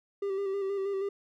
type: tone with vibrato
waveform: triangle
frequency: 393 Hz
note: G4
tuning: 4 cents sharp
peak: -27 dBFS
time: 0.22-1.09 s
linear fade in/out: 5 ms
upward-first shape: square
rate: 6.3 Hz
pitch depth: 29 cents each way
effects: none